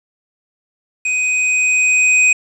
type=tone with level ramp; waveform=square; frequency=2503 Hz; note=D#7; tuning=10 cents sharp; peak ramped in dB=-16 to -9 dBFS; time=1.05-2.33 s; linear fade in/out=5 ms; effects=resampled to 22050 Hz + 7-bit